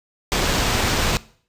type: noise with sample-and-hold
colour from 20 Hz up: pink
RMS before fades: -20 dBFS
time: 0.32-1.17 s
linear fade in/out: 0 ms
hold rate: 11025 Hz
effects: noise-tail reverb RT60 0.5 s tail -20 dB re dry + resampled to 32000 Hz